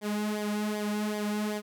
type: tone with flanger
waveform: sawtooth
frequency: 210 Hz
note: G#3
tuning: 19 cents sharp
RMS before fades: -31 dBFS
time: 0.01-1.62 s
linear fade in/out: 50 ms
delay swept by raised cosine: 0.72 to 3.12 ms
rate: 2.6 Hz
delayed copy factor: -0.75
effects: none